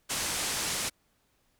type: low-pass noise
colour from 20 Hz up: white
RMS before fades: -32 dBFS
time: 0.09-0.9 s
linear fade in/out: 20 ms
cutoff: 9900 Hz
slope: 24 dB/octave
effects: pink hiss -71 dBFS RMS until 1.59 s